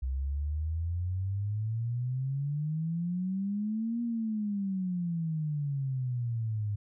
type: exponential two-way sweep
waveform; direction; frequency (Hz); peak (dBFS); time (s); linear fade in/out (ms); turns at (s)
sine; up then down; 63.8 to 238.2 to 101.9; -29; 0.02-6.76; 10; 4.02
effects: none